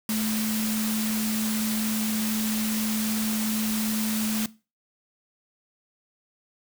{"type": "tone in noise", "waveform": "sine", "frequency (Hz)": 217.4, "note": "A3", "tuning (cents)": -21, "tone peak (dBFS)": -25, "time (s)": [0.09, 4.46], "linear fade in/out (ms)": 2, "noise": "white", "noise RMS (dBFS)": -31, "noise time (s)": [0.09, 4.46], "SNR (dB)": 3, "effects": ["noise-tail reverb RT60 0.3 s tail -19 dB re dry"]}